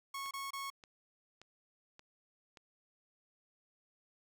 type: tone bursts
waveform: sawtooth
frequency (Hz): 1100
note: C#6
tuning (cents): -14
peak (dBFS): -36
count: 3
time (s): 0.14-0.702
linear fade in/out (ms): 5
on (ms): 170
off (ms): 26
type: click train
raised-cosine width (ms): 0.2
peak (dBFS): -37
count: 5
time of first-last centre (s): 0.26-2.572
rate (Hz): 1.73
effects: none